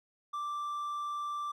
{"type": "tone", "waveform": "triangle", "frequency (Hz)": 1174.7, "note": "D6", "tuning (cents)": 0, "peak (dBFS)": -32, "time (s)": [0.33, 1.52], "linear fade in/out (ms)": 10, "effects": []}